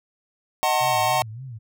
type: chord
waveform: square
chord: D# diminished seventh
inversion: none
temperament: just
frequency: 622.3 / 746.7 / 896 / 1075.3 Hz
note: D#5 / F#5 / A5 / C6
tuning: 0 / +16 / +31 / +47 cents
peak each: -27 / -23 / -25 / -27 dBFS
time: 0.63-1.22 s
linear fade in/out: 0 ms
type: tone with vibrato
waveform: sine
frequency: 120 Hz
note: B2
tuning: 49 cents flat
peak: -33 dBFS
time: 0.8-1.59 s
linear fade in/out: 20 ms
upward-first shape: sine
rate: 3.5 Hz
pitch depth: 190 cents each way
effects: none